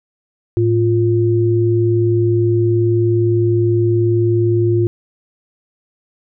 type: tone pair together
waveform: sine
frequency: 110 / 349.2 Hz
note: A2 / F4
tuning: 0 / 0 cents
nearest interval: octave + minor sixth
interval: 2000 cents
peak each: -14 dBFS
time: 0.57-4.87 s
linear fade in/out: 0 ms
effects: none